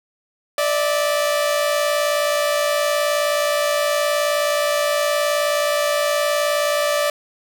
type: tone pair together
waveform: sawtooth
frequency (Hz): 587.3 / 646.4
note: D5 / E5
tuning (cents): 0 / -34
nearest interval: major second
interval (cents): 166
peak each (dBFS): -14 / -21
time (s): 0.58-7.1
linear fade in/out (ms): 2
effects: none